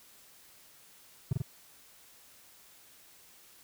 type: tone with echo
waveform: triangle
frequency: 130.81 Hz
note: C3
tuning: in tune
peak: -22 dBFS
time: 1.31-1.33 s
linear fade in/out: 5 ms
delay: 45 ms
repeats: 2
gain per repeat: -2 dB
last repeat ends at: 1.42 s
effects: white hiss -58 dBFS RMS until 3.63 s